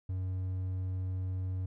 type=tone; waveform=triangle; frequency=93 Hz; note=F#2; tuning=9 cents sharp; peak=-30 dBFS; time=0.09-1.66 s; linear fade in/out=5 ms; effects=none